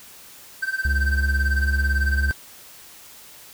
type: tone with tremolo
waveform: triangle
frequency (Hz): 1554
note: G6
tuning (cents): -16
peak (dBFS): -18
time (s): 0.62-2.33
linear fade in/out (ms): 10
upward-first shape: sine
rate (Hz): 18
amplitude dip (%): 85
type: tone with vibrato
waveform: triangle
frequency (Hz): 69.3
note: C#2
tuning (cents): 0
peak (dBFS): -17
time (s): 0.85-2.31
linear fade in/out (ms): 0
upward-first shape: triangle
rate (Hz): 5.2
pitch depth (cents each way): 12
effects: white hiss -45 dBFS RMS until 3.53 s